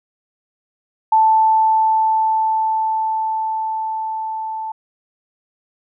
sine tone with level ramp, 880 Hz, A5, in tune, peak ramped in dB -9 to -23 dBFS, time 1.12-4.72 s, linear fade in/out 5 ms, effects none

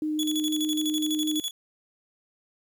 sine tone with vibrato, 306.6 Hz, D#4, 25 cents flat, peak -25 dBFS, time 0.02-1.4 s, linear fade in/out 2 ms, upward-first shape triangle, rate 6.6 Hz, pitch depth 9 cents each way
sawtooth tone with tremolo, 3396 Hz, G#7, 38 cents sharp, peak -24 dBFS, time 0.19-1.51 s, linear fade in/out 2 ms, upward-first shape square, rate 12 Hz, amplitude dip 75%
effects 10-bit

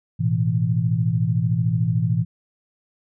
sine chord, A suspended second, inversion none, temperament equal, 110 / 123.47 / 164.81 Hz, A2 / B2 / E3, 0 / 0 / 0 cents, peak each -22 dBFS, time 0.19-2.25 s, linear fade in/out 20 ms, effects none

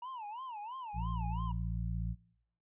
triangle tone with vibrato, 932.3 Hz, A#5, in tune, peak -39 dBFS, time 0.02-1.52 s, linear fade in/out 5 ms, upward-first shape sine, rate 3 Hz, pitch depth 220 cents each way
harmonic tone, 56.9 Hz, A#1, 41 cents flat, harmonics 1 / 2 / 3, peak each -36 / -39 / -41 dBFS, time 0.93-2.16 s, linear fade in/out 50 ms
effects noise-tail reverb RT60 0.8 s tail -23 dB re dry + resampled to 8000 Hz

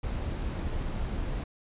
brown noise, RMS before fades -32 dBFS, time 0.03-1.44 s, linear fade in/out 5 ms, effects resampled to 8000 Hz

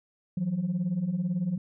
sine beating tone pair, 164.81 / 182.81 Hz, E3 / F#3, 0 / -21 cents, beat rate 18 Hz, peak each -30 / -26 dBFS, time 0.37-1.58 s, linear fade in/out 5 ms, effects tanh soft clip ceiling -22 dBFS

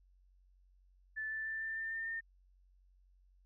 sine tone with pitch steps, 1750 / 1761.2 / 1772.4 / 1783.7 / 1795 / 1806.5 / 1818 Hz, A6 / A6 / A6 / A6 / A6 / A6 / A#6, -10 / +1 / +12 / +23 / +34 / +45 / -44 cents, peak -37 dBFS, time 1.16-2.21 s, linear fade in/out 20 ms, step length 150 ms, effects added 46 Hz sine -64 dBFS peak until 3.45 s

